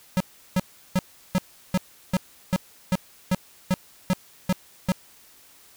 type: tone bursts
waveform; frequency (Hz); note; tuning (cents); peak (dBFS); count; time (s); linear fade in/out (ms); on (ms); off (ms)
square; 185; F#3; 0; -19; 13; 0.17-4.919; 0; 33; 360
effects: white hiss -53 dBFS RMS until 5.76 s